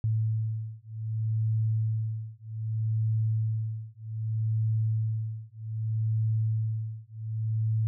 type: beating tone pair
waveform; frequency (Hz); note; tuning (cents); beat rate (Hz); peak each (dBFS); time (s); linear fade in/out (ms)
sine; 110 / 110.64; A2 / A2; 0 / +10; 0.64; -29; 0.04-7.87; 0
effects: none